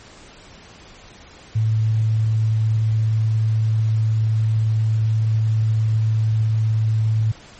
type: tone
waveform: sine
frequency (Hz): 110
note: A2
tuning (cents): 0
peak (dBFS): -15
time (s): 1.55-7.32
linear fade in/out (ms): 10
effects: pink hiss -44 dBFS RMS until 7.59 s + MP3 32 kbps